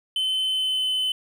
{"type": "tone with pitch glide", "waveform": "triangle", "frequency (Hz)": [3058, 3037], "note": ["G7", "F#7"], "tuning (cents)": [-44, 44], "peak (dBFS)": -20, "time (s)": [0.16, 1.12], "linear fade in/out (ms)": 2, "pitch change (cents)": -12, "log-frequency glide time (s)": [0.47, 0.9], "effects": []}